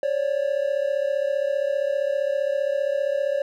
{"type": "tone pair together", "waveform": "triangle", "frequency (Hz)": [544.8, 580], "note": ["C#5", "D5"], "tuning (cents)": [-30, -22], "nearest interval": "minor second", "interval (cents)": 108, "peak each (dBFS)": -22, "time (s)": [0.03, 3.42], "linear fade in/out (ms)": 2, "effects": []}